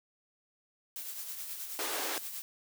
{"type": "noise with tremolo", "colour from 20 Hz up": "blue", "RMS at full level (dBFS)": -39, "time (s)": [0.96, 2.42], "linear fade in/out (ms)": 0, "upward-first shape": "triangle", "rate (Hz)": 9.4, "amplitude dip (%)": 50}
{"type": "high-pass noise", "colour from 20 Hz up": "pink", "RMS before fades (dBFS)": -36, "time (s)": [1.79, 2.18], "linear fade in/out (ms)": 0, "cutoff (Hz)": 310, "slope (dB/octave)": 48}
{"effects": []}